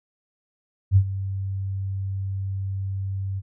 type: tone with ADSR envelope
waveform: sine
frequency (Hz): 96.9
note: G2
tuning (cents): -20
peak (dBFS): -10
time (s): 0.91-3.42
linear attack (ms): 53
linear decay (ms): 71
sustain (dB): -15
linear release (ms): 39
effects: none